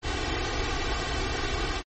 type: noise with comb filter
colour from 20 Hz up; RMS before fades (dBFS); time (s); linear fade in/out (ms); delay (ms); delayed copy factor
pink; -28; 0.02-1.83; 50; 2.6; +0.9
effects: low-pass 5000 Hz 12 dB/octave + MP3 32 kbps